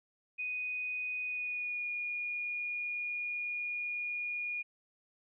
sine tone with pitch glide, 2489 to 2438 Hz, D#7 to D#7, 0 to -36 cents, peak -34 dBFS, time 0.38-4.63 s, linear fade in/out 20 ms, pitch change -36 cents, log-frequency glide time 1.24-1.87 s, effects none

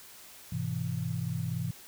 sine chord, Ab augmented, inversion none, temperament equal with one note detuned, 103.83 / 127.68 / 164.81 Hz, Ab2 / C3 / E3, 0 / -42 / 0 cents, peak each -36 / -34 / -34 dBFS, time 0.52-1.71 s, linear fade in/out 5 ms, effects white hiss -51 dBFS RMS until 1.87 s

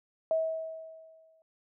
sine tone with exponential decay, 644 Hz, E5, 41 cents flat, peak -23 dBFS, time 0.31-1.42 s, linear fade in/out 1 ms, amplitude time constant 240 ms, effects none

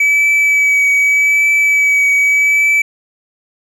triangle tone with vibrato, 2288 Hz, D7, 46 cents flat, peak -7 dBFS, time 0-2.82 s, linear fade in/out 5 ms, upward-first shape triangle, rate 0.83 Hz, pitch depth 19 cents each way, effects none

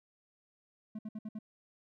triangle tone bursts, 215.8 Hz, A3, 33 cents flat, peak -36 dBFS, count 5, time 0.95-1.389 s, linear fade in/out 5 ms, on 39 ms, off 61 ms, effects none

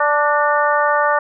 harmonic tone with a mistuned harmonic, 293.7 Hz, D4, in tune, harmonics 2 / 3 / 4 / 5 / 6, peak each -18 / -19 / -18 / -21 / -23 dBFS, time 0-1.19 s, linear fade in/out 5 ms, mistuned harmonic 6, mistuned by +43 cents, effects none

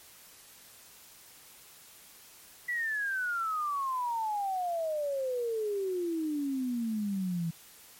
sine exponential sweep, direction down, 1975.5 to 162.3 Hz, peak -29 dBFS, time 2.68-7.51 s, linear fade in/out 10 ms, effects white hiss -54 dBFS RMS until 7.99 s + MP3 64 kbps

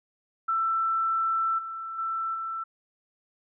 sine tone with level steps, 1333 Hz, E6, 19 cents sharp, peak -23 / -33 / -27 / -30 dBFS, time 0.48-2.64 s, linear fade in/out 10 ms, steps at 1.58 / 1.98 / 2.34 s, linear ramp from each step 10 ms, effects none

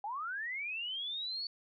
sine linear sweep, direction up, 785 to 4489 Hz, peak -36 dBFS, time 0.04-1.47 s, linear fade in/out 2 ms, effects none

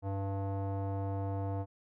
square tone with low-pass filter, 98 Hz, G2, in tune, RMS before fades -35 dBFS, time 0.02-1.66 s, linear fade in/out 50 ms, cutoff 770 Hz, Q 2.4, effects none

